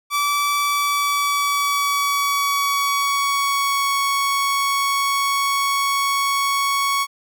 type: tone with pitch glide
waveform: sawtooth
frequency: 1155 to 1112.4 Hz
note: D6 to C#6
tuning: -29 to +6 cents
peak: -14 dBFS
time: 0.1-7.07 s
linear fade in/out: 50 ms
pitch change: -65 cents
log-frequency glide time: 0.57-3.96 s
effects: none